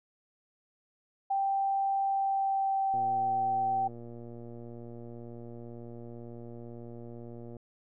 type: tone with pitch glide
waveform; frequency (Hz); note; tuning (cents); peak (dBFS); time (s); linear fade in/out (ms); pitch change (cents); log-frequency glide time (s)
sine; 784 to 773.2; G5 to G5; 0 to -24; -26; 1.3-3.88; 10; -24; 2.04-3.34
type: click train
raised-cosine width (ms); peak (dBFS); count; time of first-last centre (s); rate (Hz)
2; -33; 547; 2.94-7.567; 118
effects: none